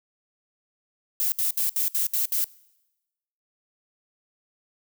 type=noise bursts; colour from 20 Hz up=violet; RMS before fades=-24 dBFS; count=7; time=1.2-2.442 s; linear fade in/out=0 ms; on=120 ms; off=67 ms; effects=noise-tail reverb RT60 1.0 s tail -23 dB re dry